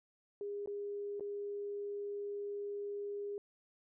sine tone with dropouts, 407.1 Hz, G#4, 35 cents flat, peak -38 dBFS, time 0.41-3.38 s, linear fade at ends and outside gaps 1 ms, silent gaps 0.66-0.674 / 1.197-1.207 s, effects none

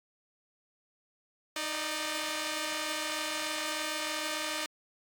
5% pulse tone pair together, 311.1 / 595.5 Hz, D#4 / D5, 0 / +24 cents, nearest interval major seventh, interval 1124 cents, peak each -24 dBFS, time 1.56-4.66 s, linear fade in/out 2 ms, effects AAC 64 kbps

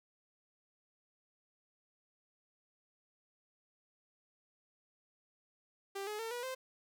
sawtooth tone with pitch steps, 393.9 / 422.2 / 452.5 / 484.9 / 519.8 Hz, G4 / G#4 / A4 / B4 / C5, +8 / +29 / +48 / -32 / -11 cents, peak -35 dBFS, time 5.95-6.55 s, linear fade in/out 10 ms, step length 120 ms, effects none

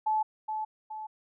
sine tone with echo, 865 Hz, A5, 30 cents flat, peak -24 dBFS, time 0.06-0.23 s, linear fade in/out 10 ms, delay 420 ms, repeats 2, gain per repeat -6 dB, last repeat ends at 1.07 s, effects none

